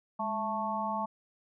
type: harmonic tone with a mistuned harmonic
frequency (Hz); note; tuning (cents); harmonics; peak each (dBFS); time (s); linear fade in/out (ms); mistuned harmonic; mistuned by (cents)
220; A3; 0; 1 / 3 / 4 / 5; -38 / -38 / -33 / -36; 0.19-1.06; 10; 1; -93
effects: none